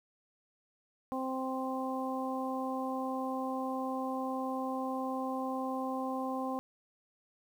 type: harmonic tone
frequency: 261.6 Hz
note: C4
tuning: in tune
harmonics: 1 / 2 / 3 / 4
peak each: -36 / -39 / -39 / -40 dBFS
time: 1.12-6.59 s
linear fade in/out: 0 ms
effects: 10-bit